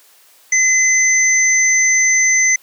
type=tone pair together; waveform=sine; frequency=2044 / 6125 Hz; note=C7 / G8; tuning=-41 / -41 cents; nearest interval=octave + perfect fifth; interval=1900 cents; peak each=-13 dBFS; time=0.52-2.56 s; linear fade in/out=5 ms; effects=white hiss -49 dBFS RMS until 2.62 s + high-pass 400 Hz 12 dB/octave